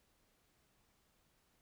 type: silence
effects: pink hiss -75 dBFS RMS until 1.61 s